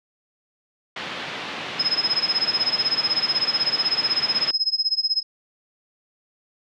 white band-pass noise, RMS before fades -32 dBFS, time 0.96-4.51 s, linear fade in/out 5 ms, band 120 to 3600 Hz, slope 24 dB/octave
sine tone with tremolo, 5120 Hz, D#8, 49 cents sharp, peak -16 dBFS, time 1.79-5.23 s, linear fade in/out 10 ms, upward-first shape sine, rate 16 Hz, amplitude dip 95%
effects none

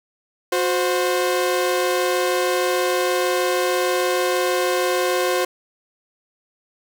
sawtooth tone pair together, 363 / 521.3 Hz, F#4 / C5, -33 / -6 cents, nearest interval tritone, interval 627 cents, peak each -17 dBFS, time 0.52-5.45 s, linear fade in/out 5 ms, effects none

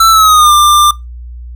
square tone with pitch glide, 1329 to 1190.9 Hz, E6 to D6, +14 to +24 cents, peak -4 dBFS, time 0-0.91 s, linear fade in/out 5 ms, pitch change -190 cents, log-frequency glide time 0.1-0.52 s, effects noise-tail reverb RT60 0.2 s tail -22 dB re dry + added 60 Hz sine -24 dBFS peak until 1.55 s

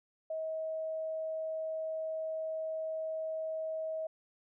sine tone, 637 Hz, D#5, 41 cents sharp, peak -34 dBFS, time 0.3-4.07 s, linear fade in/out 5 ms, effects none

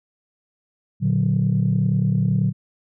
sine chord, Bb augmented, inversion none, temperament equal, 116.54 / 146.83 / 185 Hz, Bb2 / D3 / F#3, 0 / 0 / 0 cents, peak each -20 dBFS, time 1-2.53 s, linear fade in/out 50 ms, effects tanh soft clip ceiling -10 dBFS

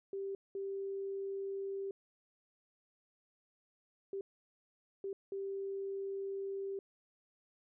sine tone bursts at uneven times, 392 Hz, G4, in tune, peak -37 dBFS, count 5, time 0.13-0.35 / 0.55-1.91 / 4.13-4.21 / 5.04-5.13 / 5.32-6.79 s, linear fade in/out 2 ms, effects none

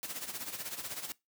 white noise with tremolo, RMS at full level -38 dBFS, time 0.03-1.12 s, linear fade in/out 0 ms, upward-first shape sine, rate 16 Hz, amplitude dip 70%, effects noise-tail reverb RT60 0.2 s tail -22 dB re dry + high-pass 100 Hz 12 dB/octave

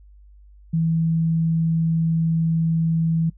sine tone, 163.2 Hz, E3, 17 cents flat, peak -17 dBFS, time 0.73-3.3 s, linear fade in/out 10 ms, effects noise-tail reverb RT60 0.1 s tail -24 dB re dry + added 50 Hz sine -45 dBFS peak until 3.37 s

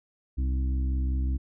harmonic tone with a mistuned harmonic, 65.41 Hz, C2, in tune, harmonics 1 / 2 / 3 / 4 / 5, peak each -24 / -39 / -44 / -39 / -44 dBFS, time 0.37-1.38 s, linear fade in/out 20 ms, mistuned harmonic 5, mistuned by -37 cents, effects none

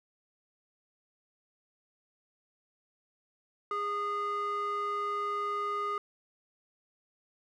square tone with band-pass filter, 410.3 Hz, G#4, 21 cents flat, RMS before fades -33 dBFS, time 3.71-5.98 s, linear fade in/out 2 ms, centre 1100 Hz, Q 3.6, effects none

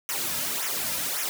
white noise with flanger, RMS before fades -29 dBFS, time 0.09-1.29 s, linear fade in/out 0 ms, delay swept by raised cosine 0.22 to 2.72 ms, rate 1.8 Hz, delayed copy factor -0.8, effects none

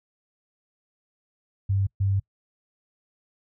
sine tone bursts at uneven times, 98 Hz, G2, in tune, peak -20 dBFS, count 2, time 1.69-1.87 / 2-2.2 s, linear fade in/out 10 ms, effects noise-tail reverb RT60 0.1 s tail -25 dB re dry

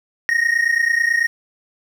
triangle tone pair together, 1850.9 / 1880 Hz, A#6 / A#6, -13 / +14 cents, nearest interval unison, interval 27 cents, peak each -16 dBFS, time 0.29-1.27 s, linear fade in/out 0 ms, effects none

